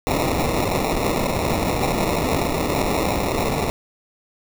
white noise with sample-and-hold, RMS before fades -21 dBFS, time 0.07-3.7 s, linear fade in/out 0 ms, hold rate 1575 Hz, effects none

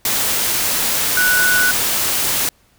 sine tone in noise, 1480 Hz, F#6, in tune, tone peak -13 dBFS, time 1.17-1.71 s, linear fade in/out 2 ms, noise white, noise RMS -18 dBFS, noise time 0.05-2.49 s, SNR +2 dB, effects pink hiss -56 dBFS RMS until 2.78 s

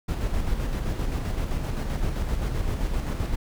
brown noise with tremolo, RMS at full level -25 dBFS, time 0.08-3.36 s, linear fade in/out 10 ms, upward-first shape square, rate 7.7 Hz, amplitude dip 35%, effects none

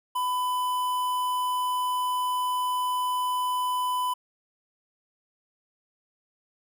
square tone with notch filter, 1000 Hz, B5, 21 cents sharp, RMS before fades -27 dBFS, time 0.15-4.14 s, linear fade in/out 10 ms, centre 5700 Hz, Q 0.72, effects none

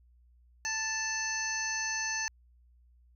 harmonic tone, 880 Hz, A5, in tune, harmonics 1 / 2 / 3 / 5 / 6 / 7, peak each -41 / -35 / -40 / -41 / -44 / -35 dBFS, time 0.65-2.28 s, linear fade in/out 0 ms, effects added 60 Hz sine -59 dBFS peak until 3.15 s

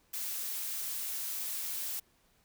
blue noise, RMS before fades -37 dBFS, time 0.13-2 s, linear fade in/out 10 ms, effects pink hiss -69 dBFS RMS until 2.44 s

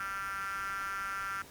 5% pulse tone with high-pass filter, 196 Hz, G3, in tune, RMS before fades -37 dBFS, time 0-1.42 s, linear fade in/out 2 ms, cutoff 1400 Hz, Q 8.2, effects pink hiss -53 dBFS RMS until 1.5 s + Opus 48 kbps

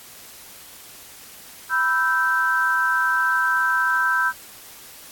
sine chord, E minor, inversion second, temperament equal with one note detuned, 987.8 / 1318.5 / 1558.1 Hz, B5 / E6 / G6, 0 / 0 / -11 cents, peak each -25 / -24 / -19 dBFS, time 1.69-4.33 s, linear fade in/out 50 ms, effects white hiss -43 dBFS RMS until 5.11 s + AAC 64 kbps

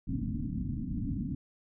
white low-pass noise, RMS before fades -34 dBFS, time 0.07-1.35 s, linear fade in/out 5 ms, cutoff 290 Hz, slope 96 dB/octave, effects none

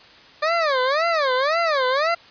20% pulse tone with vibrato, 587.3 Hz, D5, in tune, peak -13 dBFS, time 0.42-2.15 s, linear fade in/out 10 ms, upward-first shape sine, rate 1.9 Hz, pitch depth 260 cents each way, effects white hiss -47 dBFS RMS until 2.3 s + resampled to 11025 Hz

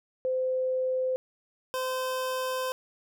sine / 25% pulse tone pair in turn, 515 / 515 Hz, C5 / C5, -28 / -28 cents, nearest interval unison, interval 0 cents, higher neither, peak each -25 dBFS, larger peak neither, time 0.25-1.16 / 1.74-2.72 s, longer second, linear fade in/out 0 ms, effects none

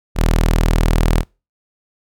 sawtooth tone, 40.2 Hz, E1, 43 cents flat, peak -8 dBFS, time 0.15-1.24 s, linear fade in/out 50 ms, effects noise-tail reverb RT60 0.3 s tail -26 dB re dry

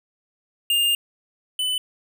square tone pair in turn, 2811 / 3006 Hz, F7 / F#7, +11 / +27 cents, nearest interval minor second, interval 116 cents, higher second, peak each -18 / -22 dBFS, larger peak first, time 0.7-0.95 / 1.59-1.78 s, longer first, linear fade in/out 2 ms, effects none

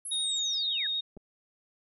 sine linear sweep, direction down, 11040 to 1568 Hz, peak -35 dBFS, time 0.05-0.87 s, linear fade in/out 5 ms
sine tone with vibrato, 3729 Hz, A#7, in tune, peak -28 dBFS, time 0.11-1.01 s, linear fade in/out 10 ms, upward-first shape sine, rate 12 Hz, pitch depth 15 cents each way
clicks, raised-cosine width 2 ms, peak -35 dBFS, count 2, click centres 1.168 / 1.173 s
effects none

